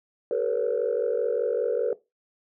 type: tone cluster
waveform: sine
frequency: 387.8 / 441.1 / 486.2 / 559 Hz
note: G4 / A4 / B4 / C#5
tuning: -19 / +4 / -27 / +14 cents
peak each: -32 / -26 / -25 / -29 dBFS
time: 0.31-1.93 s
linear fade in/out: 2 ms
effects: noise-tail reverb RT60 0.2 s tail -17 dB re dry + tanh soft clip ceiling -16 dBFS